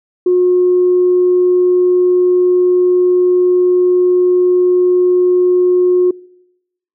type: tone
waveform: sine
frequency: 361 Hz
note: F#4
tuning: 43 cents flat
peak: -7 dBFS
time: 0.26-6.11 s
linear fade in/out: 5 ms
effects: noise-tail reverb RT60 0.9 s tail -26 dB re dry + tanh soft clip ceiling -3 dBFS